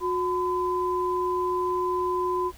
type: tone pair together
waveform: sine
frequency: 362.7 / 1012.6 Hz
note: F#4 / B5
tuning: -34 / +43 cents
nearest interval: octave + tritone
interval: 1777 cents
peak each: -26 dBFS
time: 0-2.52 s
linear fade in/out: 50 ms
effects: added 60 Hz sine -49 dBFS peak until 2.57 s + pink hiss -51 dBFS RMS until 2.57 s